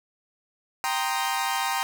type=chord; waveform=sawtooth; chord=C minor seventh; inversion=second; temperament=equal; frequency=784 / 932.3 / 1046.5 / 1244.5 Hz; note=G5 / Bb5 / C6 / Eb6; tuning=0 / 0 / 0 / 0 cents; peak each=-25 / -25 / -28 / -30 dBFS; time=0.84-1.83 s; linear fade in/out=0 ms; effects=none